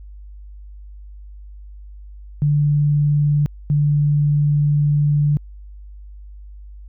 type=tone bursts at uneven times; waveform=sine; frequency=146.7 Hz; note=D3; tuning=2 cents flat; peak=-13 dBFS; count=2; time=2.42-3.46 / 3.7-5.37 s; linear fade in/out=0 ms; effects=added 50 Hz sine -35 dBFS peak until 6.88 s